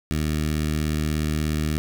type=tone with notch filter; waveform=15% pulse; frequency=76.7 Hz; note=D#2; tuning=24 cents flat; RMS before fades=-24 dBFS; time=0.11-1.78 s; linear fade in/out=0 ms; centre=830 Hz; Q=0.84; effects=none